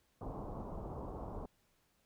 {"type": "low-pass noise", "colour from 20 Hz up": "pink", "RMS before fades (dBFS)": -44, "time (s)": [0.21, 1.46], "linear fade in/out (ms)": 2, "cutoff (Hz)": 1100, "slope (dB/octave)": 48, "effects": ["pink hiss -75 dBFS RMS until 2.05 s"]}